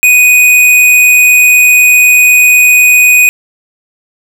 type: tone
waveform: square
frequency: 2487 Hz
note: D#7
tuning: 1 cent flat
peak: -3 dBFS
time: 0.03-3.29 s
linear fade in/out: 0 ms
effects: none